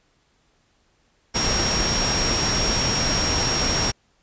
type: tone in noise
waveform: sine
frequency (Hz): 5588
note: F8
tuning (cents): 0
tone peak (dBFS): -23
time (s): 1.34-3.92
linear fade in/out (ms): 20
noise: pink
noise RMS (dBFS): -23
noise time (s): 1.34-3.92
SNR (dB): -3
effects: pink hiss -64 dBFS RMS until 4.22 s + resampled to 16000 Hz